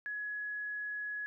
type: tone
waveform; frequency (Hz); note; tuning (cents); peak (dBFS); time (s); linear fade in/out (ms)
sine; 1684; G#6; +24; -36; 0.06-1.26; 0
effects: none